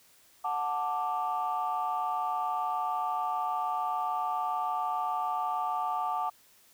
sine chord, D major, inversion first, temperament just, 734.2 / 881 / 1174.7 Hz, F#5 / A5 / D6, -14 / +2 / 0 cents, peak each -32 dBFS, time 0.44-6.3 s, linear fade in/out 10 ms, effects tanh soft clip ceiling -21 dBFS + white hiss -61 dBFS RMS until 6.73 s

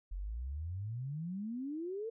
sine exponential sweep, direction up, 43.01 to 466.2 Hz, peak -37 dBFS, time 0.11-2.1 s, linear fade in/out 10 ms, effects none

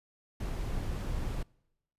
brown noise, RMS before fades -34 dBFS, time 0.4-1.43 s, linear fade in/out 5 ms, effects noise-tail reverb RT60 0.9 s tail -26 dB re dry + resampled to 32000 Hz

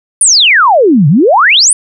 sine exponential two-way sweep, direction down then up, 10000 to 134 to 10000 Hz, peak -3 dBFS, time 0.21-1.73 s, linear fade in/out 2 ms, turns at 1.08 s, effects none

